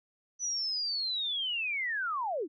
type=linear sweep; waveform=sine; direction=down; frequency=6000 to 266.2 Hz; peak=-30 dBFS; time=0.39-2.48 s; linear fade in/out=50 ms; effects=none